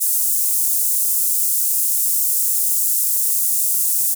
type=high-pass noise; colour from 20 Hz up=pink; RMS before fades=-18 dBFS; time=0-4.15 s; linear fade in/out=20 ms; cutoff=8300 Hz; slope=24 dB/octave; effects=none